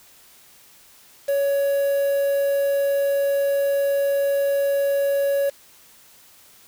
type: tone with quantisation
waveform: triangle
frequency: 559 Hz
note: C#5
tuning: 14 cents sharp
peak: -16 dBFS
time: 1.28-5.5 s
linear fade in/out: 10 ms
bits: 6
effects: white hiss -51 dBFS RMS until 6.67 s